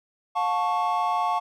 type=chord; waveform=triangle; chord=F augmented; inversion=none; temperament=equal with one note detuned; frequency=714 / 880 / 1108.7 Hz; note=F5 / A5 / C#6; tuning=+38 / 0 / 0 cents; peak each=-24 dBFS; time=0.35-1.4 s; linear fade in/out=20 ms; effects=tanh soft clip ceiling -12 dBFS